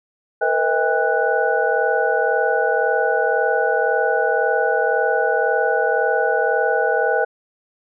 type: tone cluster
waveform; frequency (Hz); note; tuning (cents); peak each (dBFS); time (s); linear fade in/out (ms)
sine; 458.1 / 500 / 639 / 804 / 1480; A#4 / B4 / D#5 / G5 / F#6; -30 / +21 / +46 / +44 / 0; -22; 0.41-7.25; 10
effects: none